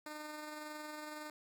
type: tone with amplitude modulation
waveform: 10% pulse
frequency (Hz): 303.1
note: D#4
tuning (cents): -45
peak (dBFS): -35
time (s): 0.06-1.3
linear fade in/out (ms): 2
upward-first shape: sine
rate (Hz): 21.8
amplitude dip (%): 30
effects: none